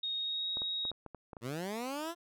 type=tone with pitch glide; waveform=sine; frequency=3729 to 3781 Hz; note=A#7 to A#7; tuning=0 to +24 cents; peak=-33 dBFS; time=0.03-0.91 s; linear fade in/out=5 ms; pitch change=+24 cents; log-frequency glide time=0.15-0.48 s
type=clicks; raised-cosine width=1 ms; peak=-31 dBFS; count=8; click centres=0.571 / 0.619 / 0.852 / 0.916 / 1.063 / 1.147 / 1.332 / 1.368 s
type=linear sweep; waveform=15% pulse; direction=up; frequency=110.1 to 349.2 Hz; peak=-30 dBFS; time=1.41-2.15 s; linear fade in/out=50 ms
effects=none